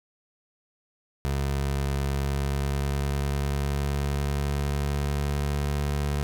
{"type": "tone with pitch glide", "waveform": "25% pulse", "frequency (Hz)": [69.3, 72.08], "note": ["C#2", "D2"], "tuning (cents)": [0, -32], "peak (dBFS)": -21, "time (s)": [1.25, 6.23], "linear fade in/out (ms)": 0, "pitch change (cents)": 68, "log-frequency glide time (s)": [2.08, 5.89], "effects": []}